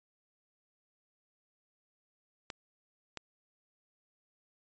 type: clicks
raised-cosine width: 0.2 ms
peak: -22 dBFS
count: 2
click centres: 2.502 / 3.173 s
effects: resampled to 16000 Hz